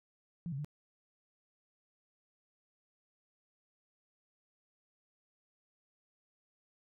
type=tone with pitch steps; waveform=sine; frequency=171 / 135.7 / 147.8 Hz; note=F3 / C#3 / D3; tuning=-36 / -36 / +11 cents; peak=-36 dBFS; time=0.46-0.646 s; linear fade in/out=0 ms; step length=62 ms; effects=none